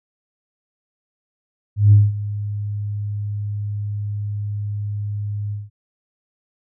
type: tone with ADSR envelope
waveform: sine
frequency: 103.3 Hz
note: G#2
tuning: 9 cents flat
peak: -5 dBFS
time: 1.76-5.7 s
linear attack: 160 ms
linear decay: 200 ms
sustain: -17 dB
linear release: 180 ms
effects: tanh soft clip ceiling -2 dBFS